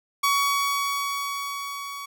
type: tone with level ramp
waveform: sawtooth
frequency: 1126 Hz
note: C#6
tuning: 27 cents sharp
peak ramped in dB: -15 to -30 dBFS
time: 0.23-2.06 s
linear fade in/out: 10 ms
effects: none